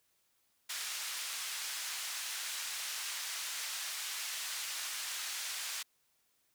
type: band-pass noise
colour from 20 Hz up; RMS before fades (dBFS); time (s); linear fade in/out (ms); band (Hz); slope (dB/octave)
white; -40; 0.69-5.83; 10; 1300 to 7900; 12
effects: white hiss -75 dBFS RMS until 6.54 s